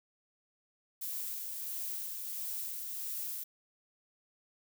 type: noise with tremolo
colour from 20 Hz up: violet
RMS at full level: -38 dBFS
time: 1.01-3.44 s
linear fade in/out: 10 ms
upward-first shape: sine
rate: 1.5 Hz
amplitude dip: 30%
effects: none